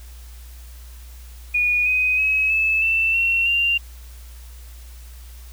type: tone with pitch steps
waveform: sine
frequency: 2453 / 2505 / 2557 / 2611 / 2666 / 2722 / 2779 Hz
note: D#7 / D#7 / D#7 / E7 / E7 / F7 / F7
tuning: -25 / +11 / +47 / -17 / +19 / -45 / -9 cents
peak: -16 dBFS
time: 1.54-3.78 s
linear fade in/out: 10 ms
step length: 320 ms
effects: added 60 Hz sine -37 dBFS peak until 5.52 s + white hiss -49 dBFS RMS until 5.52 s